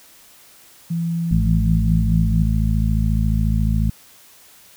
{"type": "tone with pitch glide", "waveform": "sine", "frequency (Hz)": [167.9, 166.74], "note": ["E3", "E3"], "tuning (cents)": [32, 20], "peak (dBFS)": -19, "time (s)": [0.9, 2.43], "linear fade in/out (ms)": 10, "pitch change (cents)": -12, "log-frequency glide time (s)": [1.54, 2.1]}
{"type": "harmonic tone", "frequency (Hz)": 54.2, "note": "A1", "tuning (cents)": -25, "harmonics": [1, 2, 3, 4], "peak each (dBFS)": [-18, -21, -23, -24], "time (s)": [1.31, 3.9], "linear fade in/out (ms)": 5}
{"effects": ["white hiss -48 dBFS RMS until 4.76 s"]}